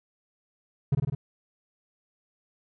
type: tone with echo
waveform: triangle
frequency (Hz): 138.59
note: C#3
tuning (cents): 0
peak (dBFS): -17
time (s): 0.92-0.95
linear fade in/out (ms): 5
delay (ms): 50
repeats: 4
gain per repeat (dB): -2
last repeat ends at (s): 1.15
effects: none